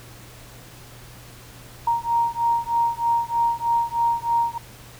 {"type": "beating tone pair", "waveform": "sine", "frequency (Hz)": [932.3, 935.5], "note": ["A#5", "A#5"], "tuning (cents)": [0, 6], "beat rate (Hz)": 3.2, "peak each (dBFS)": -22, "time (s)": [1.87, 4.58], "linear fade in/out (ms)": 5, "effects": ["added 120 Hz sine -46 dBFS peak until 4.99 s", "pink hiss -45 dBFS RMS until 4.99 s"]}